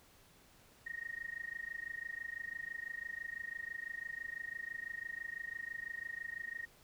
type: tone with amplitude modulation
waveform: sine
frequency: 1864.7 Hz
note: A#6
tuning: in tune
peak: -37 dBFS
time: 0.86-6.66 s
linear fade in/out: 10 ms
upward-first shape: sine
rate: 26 Hz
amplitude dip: 95%
effects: pink hiss -64 dBFS RMS until 6.83 s